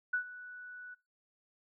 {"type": "tone with ADSR envelope", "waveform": "sine", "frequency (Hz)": 1480, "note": "F#6", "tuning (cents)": 0, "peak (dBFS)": -27, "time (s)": [0.13, 0.95], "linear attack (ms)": 8, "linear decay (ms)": 94, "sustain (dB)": -18, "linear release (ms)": 17, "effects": ["noise-tail reverb RT60 0.3 s tail -24 dB re dry"]}